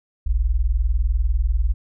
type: tone pair together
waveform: sine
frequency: 41.42 / 61.5 Hz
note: E1 / B1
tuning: +9 / -7 cents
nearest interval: perfect fifth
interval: 684 cents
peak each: -19 / -19 dBFS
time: 0.26-1.74 s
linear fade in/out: 10 ms
effects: none